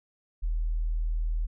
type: tone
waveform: sine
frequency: 40 Hz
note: D#1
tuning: 49 cents sharp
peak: -25 dBFS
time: 0.42-1.47 s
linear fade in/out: 20 ms
effects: none